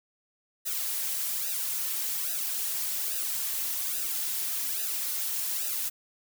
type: noise with flanger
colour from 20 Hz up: blue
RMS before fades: -31 dBFS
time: 0.65-5.9 s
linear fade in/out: 20 ms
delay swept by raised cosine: 0.9 to 4.2 ms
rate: 1.2 Hz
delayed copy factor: -1
effects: none